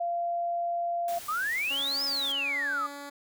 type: tone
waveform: sine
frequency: 690 Hz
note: F5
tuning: 21 cents flat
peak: -27 dBFS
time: 0-1.19 s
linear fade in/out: 10 ms
type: noise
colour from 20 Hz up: white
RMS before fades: -43 dBFS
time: 1.08-2.32 s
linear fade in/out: 2 ms
type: exponential two-way sweep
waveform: sine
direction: up then down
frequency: 1174.7 to 5310 to 1174.7 Hz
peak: -27 dBFS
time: 1.28-2.87 s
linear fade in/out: 10 ms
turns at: 2.04 s
type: tone with pitch glide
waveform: 10% pulse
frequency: 277.2 to 284.5 Hz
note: C#4 to C#4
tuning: 0 to +45 cents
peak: -31 dBFS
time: 1.7-3.1 s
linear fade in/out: 10 ms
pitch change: +45 cents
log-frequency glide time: 2.32-2.65 s
effects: none